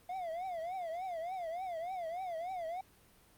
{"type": "tone with vibrato", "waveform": "triangle", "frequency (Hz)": 701, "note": "F5", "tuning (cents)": 6, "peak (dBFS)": -35, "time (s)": [0.09, 2.81], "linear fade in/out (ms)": 5, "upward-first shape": "triangle", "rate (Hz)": 3.4, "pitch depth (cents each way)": 180, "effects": ["pink hiss -64 dBFS RMS until 3.37 s", "Opus 32 kbps"]}